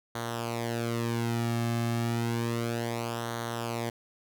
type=tone with flanger; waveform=sawtooth; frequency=117 Hz; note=A#2; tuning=7 cents sharp; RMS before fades=-31 dBFS; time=0.15-3.9 s; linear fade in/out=5 ms; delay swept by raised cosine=0.39 to 2.09 ms; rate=0.31 Hz; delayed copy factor=-0.7; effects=none